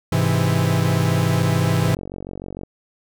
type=chord; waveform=45% pulse; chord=Ab augmented; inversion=none; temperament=equal; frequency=103.83 / 130.81 / 164.81 Hz; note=Ab2 / C3 / E3; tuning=0 / 0 / 0 cents; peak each=-21 / -21 / -20 dBFS; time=0.12-1.95 s; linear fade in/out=5 ms
type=click train; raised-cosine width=2 ms; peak=-18 dBFS; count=38; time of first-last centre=1.84-2.634 s; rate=46.6 Hz
effects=none